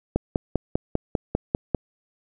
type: click train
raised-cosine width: 2 ms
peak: -7 dBFS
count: 9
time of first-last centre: 0.16-1.747 s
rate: 5.04 Hz
effects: none